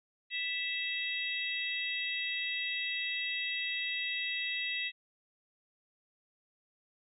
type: harmonic tone with a mistuned harmonic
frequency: 659.3 Hz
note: E5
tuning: in tune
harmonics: 3 / 4 / 5 / 6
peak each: -38 / -36 / -41 / -39 dBFS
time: 0.3-4.92 s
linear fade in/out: 50 ms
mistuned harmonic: 6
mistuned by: -79 cents
effects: none